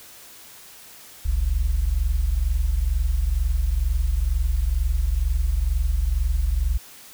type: tone pair together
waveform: sine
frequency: 44.45 / 66.6 Hz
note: F1 / C2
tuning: +31 / +31 cents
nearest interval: perfect fifth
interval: 700 cents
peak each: -20 dBFS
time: 1.25-6.78 s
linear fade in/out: 10 ms
effects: tanh soft clip ceiling -14 dBFS + white hiss -45 dBFS RMS until 7.13 s